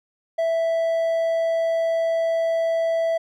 triangle tone, 659.3 Hz, E5, in tune, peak -17 dBFS, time 0.38-3.18 s, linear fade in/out 10 ms, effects none

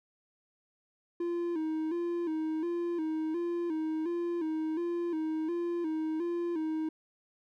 triangle tone with vibrato, 329.6 Hz, E4, in tune, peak -28 dBFS, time 1.2-6.89 s, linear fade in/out 5 ms, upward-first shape square, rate 1.4 Hz, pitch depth 79 cents each way, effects none

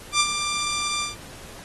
10% pulse tone with ADSR envelope, 1185 Hz, D6, 15 cents sharp, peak -8 dBFS, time 0.12-1.16 s, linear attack 78 ms, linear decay 57 ms, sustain -9 dB, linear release 150 ms, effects pink hiss -43 dBFS RMS until 1.64 s + AAC 32 kbps

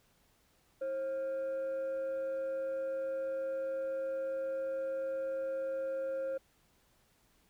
sine tone with frequency modulation, 536 Hz, C5, 42 cents sharp, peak -32 dBFS, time 0.81-6.38 s, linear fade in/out 10 ms, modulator 857 Hz, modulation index 0.22, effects tanh soft clip ceiling -30 dBFS + pink hiss -70 dBFS RMS until 7.49 s

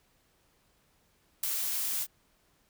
blue noise with ADSR envelope, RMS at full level -26 dBFS, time 1.43-2.07 s, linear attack 6 ms, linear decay 4 ms, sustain -6 dB, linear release 48 ms, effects pink hiss -69 dBFS RMS until 2.69 s

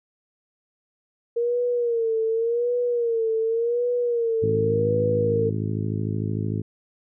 sine tone with vibrato, 466.2 Hz, A#4, in tune, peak -20 dBFS, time 1.36-5.5 s, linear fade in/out 10 ms, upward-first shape sine, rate 0.88 Hz, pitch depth 80 cents each way
harmonic tone, 53.3 Hz, G#1, 46 cents sharp, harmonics 2 / 3 / 4 / 5 / 6 / 7 / 8, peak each -26 / -30 / -32 / -34 / -36 / -37 / -38 dBFS, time 4.42-6.62 s, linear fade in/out 10 ms
effects none

